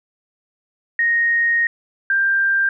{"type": "tone pair in turn", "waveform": "sine", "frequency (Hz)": [1864.7, 1585.3], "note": ["A#6", "G6"], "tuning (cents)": [0, 19], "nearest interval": "minor third", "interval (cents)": 281, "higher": "first", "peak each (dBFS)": -14, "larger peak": "neither", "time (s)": [[0.99, 1.67], [2.1, 2.69]], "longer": "first", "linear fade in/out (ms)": 2, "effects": []}